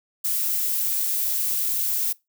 violet noise, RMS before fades -24 dBFS, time 0.24-2.13 s, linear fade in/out 10 ms, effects noise-tail reverb RT60 0.2 s tail -22 dB re dry

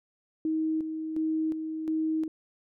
sine tone with tremolo, 316.3 Hz, D#4, 29 cents sharp, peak -25 dBFS, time 0.45-2.28 s, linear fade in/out 2 ms, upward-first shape square, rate 1.4 Hz, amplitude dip 50%, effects none

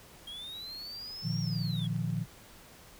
triangle linear two-way sweep, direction up then down, 3228 to 5630 to 3254 Hz, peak -39 dBFS, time 0.27-1.87 s, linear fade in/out 5 ms, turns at 1.4 s
sine chord, Bb suspended fourth, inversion none, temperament equal with one note detuned, 116.54 / 151.66 / 174.61 Hz, Bb2 / Eb3 / F3, 0 / -44 / 0 cents, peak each -34 dBFS, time 1.22-2.26 s, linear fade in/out 50 ms
clicks, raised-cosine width 0.2 ms, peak -38 dBFS, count 5, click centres 1.794 / 1.843 / 1.963 / 2.102 / 2.169 s
effects pink hiss -54 dBFS RMS until 2.99 s

